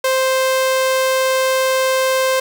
sawtooth tone, 523.3 Hz, C5, in tune, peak -10 dBFS, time 0.04-2.4 s, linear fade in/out 5 ms, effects none

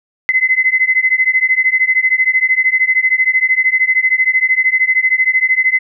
sine beating tone pair, 2037 / 2050 Hz, C7 / C7, -47 / -36 cents, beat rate 13 Hz, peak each -13 dBFS, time 0.29-5.79 s, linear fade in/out 0 ms, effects none

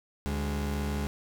35% pulse tone pair together, 73.43 / 207.7 Hz, D2 / G#3, 0 / 0 cents, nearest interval octave + tritone, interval 1800 cents, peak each -29 / -32 dBFS, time 0.26-1.07 s, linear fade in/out 0 ms, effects none

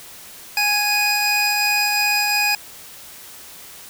25% pulse tone pair together, 830.6 / 2489 Hz, G#5 / D#7, 0 / 0 cents, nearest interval octave + perfect fifth, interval 1900 cents, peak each -18 / -14 dBFS, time 0.57-2.55 s, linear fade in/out 2 ms, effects white hiss -40 dBFS RMS until 3.89 s

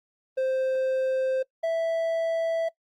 triangle tone pair in turn, 523.3 / 658.6 Hz, C5 / E5, 0 / -2 cents, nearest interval major third, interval 398 cents, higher second, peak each -21 dBFS, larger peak neither, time 0.37-1.43 / 1.63-2.69 s, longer neither, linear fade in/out 10 ms, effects noise-tail reverb RT60 0.1 s tail -22 dB re dry + Opus 32 kbps

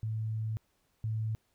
sine tone pair in turn, 110 / 110 Hz, A2 / A2, 0 / 0 cents, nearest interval unison, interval 0 cents, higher neither, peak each -31 / -30 dBFS, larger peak second, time 0.03-0.57 / 1.04-1.35 s, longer first, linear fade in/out 0 ms, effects pink hiss -74 dBFS RMS until 1.54 s

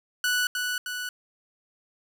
sawtooth tone with echo, 1480 Hz, F#6, in tune, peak -19 dBFS, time 0.24-0.47 s, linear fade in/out 2 ms, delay 310 ms, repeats 2, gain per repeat -4 dB, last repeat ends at 1.09 s, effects none

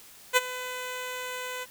10% pulse tone with ADSR envelope, 503 Hz, B4, 32 cents sharp, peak -8 dBFS, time 0.33-1.66 s, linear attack 38 ms, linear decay 28 ms, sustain -17 dB, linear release 34 ms, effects white hiss -51 dBFS RMS until 1.7 s

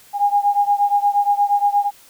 sine beating tone pair, 812 / 820.5 Hz, G#5 / G#5, -39 / -21 cents, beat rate 8.5 Hz, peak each -16 / -18 dBFS, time 0.13-1.91 s, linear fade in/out 50 ms, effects white hiss -48 dBFS RMS until 2.09 s

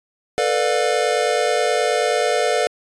square chord, B half-diminished seventh, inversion third, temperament just, 444.5 / 493.9 / 592.7 / 711.2 Hz, A4 / B4 / D5 / F5, +18 / 0 / +16 / +31 cents, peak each -23 dBFS, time 0.38-2.67 s, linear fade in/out 0 ms, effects resampled to 22050 Hz

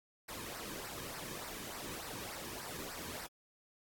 pink noise with flanger, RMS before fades -45 dBFS, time 0.28-3.27 s, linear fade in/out 10 ms, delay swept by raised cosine 0.29 to 1.49 ms, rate 3.4 Hz, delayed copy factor -0.7, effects AAC 64 kbps

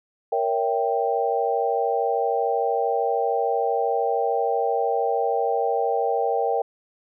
sine chord, A# diminished seventh, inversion none, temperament equal with one note detuned, 466.2 / 559.2 / 659.3 / 784 Hz, A#4 / C#5 / E5 / G5, 0 / +15 / 0 / 0 cents, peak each -24 / -28 / -28 / -24 dBFS, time 0.32-6.62 s, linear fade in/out 5 ms, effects none

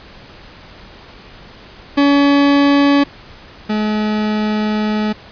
40% pulse tone pair in turn, 283.3 / 213 Hz, C#4 / G#3, +38 / +44 cents, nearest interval perfect fourth, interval 494 cents, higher first, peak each -8 / -14 dBFS, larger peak first, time 1.97-3.04 / 3.69-5.13 s, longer second, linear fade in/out 10 ms, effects pink hiss -39 dBFS RMS until 5.31 s + resampled to 11025 Hz

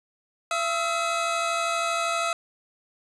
25% pulse tone pair together, 676.8 / 1281 Hz, E5 / E6, +45 / -50 cents, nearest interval major seventh, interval 1105 cents, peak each -23 dBFS, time 0.51-2.33 s, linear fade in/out 2 ms, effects resampled to 24000 Hz + 8-bit

